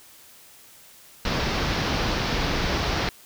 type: low-pass noise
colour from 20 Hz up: pink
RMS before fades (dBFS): -25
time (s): 1.25-3.09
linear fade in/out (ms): 2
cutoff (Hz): 5600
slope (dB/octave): 48
effects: white hiss -50 dBFS RMS until 3.25 s